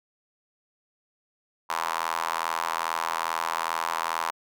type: tone with high-pass filter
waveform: square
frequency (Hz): 41.2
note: E1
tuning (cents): 0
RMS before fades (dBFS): -29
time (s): 1.69-4.31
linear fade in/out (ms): 10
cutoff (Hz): 1000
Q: 3.8
effects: none